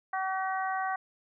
harmonic tone, 380 Hz, F#4, 46 cents sharp, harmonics 2 / 3 / 4 / 5, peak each -31 / -35 / -37 / -39 dBFS, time 0.13-0.96 s, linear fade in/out 5 ms, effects none

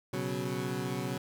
20% pulse chord, B suspended second, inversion none, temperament equal, 123.47 / 138.59 / 185 Hz, B2 / C#3 / F#3, 0 / 0 / 0 cents, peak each -32 dBFS, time 0.13-1.18 s, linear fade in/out 5 ms, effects none

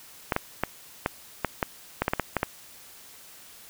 clicks, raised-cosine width 0.5 ms, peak -8 dBFS, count 12, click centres 0.322 / 0.364 / 0.636 / 1.061 / 1.447 / 1.628 / 2.02 / 2.081 / 2.135 / 2.197 / 2.367 / 2.431 s, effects white hiss -49 dBFS RMS until 3.69 s

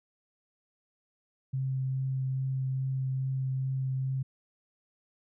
sine tone with vibrato, 132.2 Hz, C3, 18 cents sharp, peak -28 dBFS, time 1.53-4.23 s, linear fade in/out 10 ms, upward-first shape triangle, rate 2.4 Hz, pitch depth 11 cents each way, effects none

